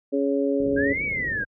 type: harmonic tone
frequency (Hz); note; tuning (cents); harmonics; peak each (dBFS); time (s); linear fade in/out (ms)
139.3; C#3; +9; 2 / 3 / 4; -23 / -25 / -26; 0.12-0.94; 20
type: low-pass noise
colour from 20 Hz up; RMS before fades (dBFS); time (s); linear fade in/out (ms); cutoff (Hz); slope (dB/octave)
pink; -34; 0.6-1.44; 2; 580; 96
type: linear two-way sweep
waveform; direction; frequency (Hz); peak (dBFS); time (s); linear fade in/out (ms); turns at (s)
sine; up then down; 1569 to 2310 to 1569; -24; 0.76-1.45; 20; 1.04
effects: high-pass 60 Hz 12 dB/octave